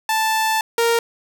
sawtooth tone pair in turn, 880 / 465.1 Hz, A5 / A#4, 0 / -4 cents, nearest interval major seventh, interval 1104 cents, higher first, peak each -13 / -11 dBFS, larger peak second, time 0.09-0.61 / 0.78-0.99 s, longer first, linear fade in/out 2 ms, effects none

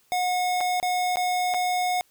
square tone with dropouts, 726 Hz, F#5, 33 cents flat, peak -23 dBFS, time 0.12-2.01 s, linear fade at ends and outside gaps 0 ms, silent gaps 0.606-0.61 / 0.8-0.828 / 1.158-1.17 / 1.539-1.544 s, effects white hiss -63 dBFS RMS until 2.1 s

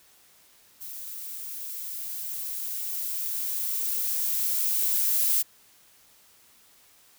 violet noise with level ramp, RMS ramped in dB -39 to -23 dBFS, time 0.8-5.43 s, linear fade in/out 20 ms, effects white hiss -58 dBFS RMS until 7.18 s

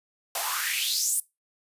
white noise with high-pass filter sweep, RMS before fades -27 dBFS, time 0.35-1.2 s, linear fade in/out 2 ms, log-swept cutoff 640 to 10000 Hz, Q 4.7, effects noise-tail reverb RT60 0.2 s tail -20 dB re dry + resampled to 32000 Hz

